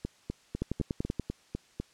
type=two click trains; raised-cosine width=3 ms; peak=-17 / -20 dBFS; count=7 / 8; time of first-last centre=0.62-1.197 / 0.05-1.8 s; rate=10.4 / 4 Hz; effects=white hiss -62 dBFS RMS until 1.93 s + low-pass 7000 Hz 12 dB/octave